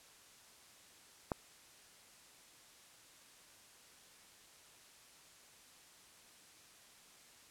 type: click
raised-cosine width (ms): 1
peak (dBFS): -20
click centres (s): 1.318
effects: white hiss -61 dBFS RMS until 7.5 s + low-pass 10000 Hz 12 dB/octave